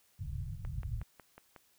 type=low-pass noise; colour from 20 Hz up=white; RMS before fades=-39 dBFS; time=0.19-1.03 s; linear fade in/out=5 ms; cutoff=140 Hz; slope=48 dB/octave
type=click train; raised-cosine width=0.5 ms; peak=-35 dBFS; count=6; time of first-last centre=0.65-1.562 s; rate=5.48 Hz
effects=white hiss -69 dBFS RMS until 1.78 s